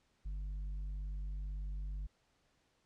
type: tone with tanh clipping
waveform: sine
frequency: 49 Hz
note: G1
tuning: in tune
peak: -39 dBFS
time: 0.25-2.07 s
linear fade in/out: 10 ms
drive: 5 dB
effects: pink hiss -75 dBFS RMS until 2.85 s + low-pass 7000 Hz 12 dB/octave